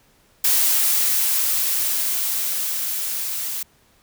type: noise with level ramp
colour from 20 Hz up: blue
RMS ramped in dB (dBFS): -17 to -27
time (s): 0.44-3.63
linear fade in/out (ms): 5
effects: pink hiss -58 dBFS RMS until 4.02 s